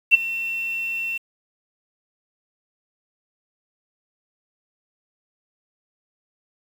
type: tone with ADSR envelope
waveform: sine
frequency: 2704 Hz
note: E7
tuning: 43 cents sharp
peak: -6 dBFS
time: 0.11-1.18 s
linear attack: 33 ms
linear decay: 14 ms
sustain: -18 dB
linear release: 10 ms
effects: 7-bit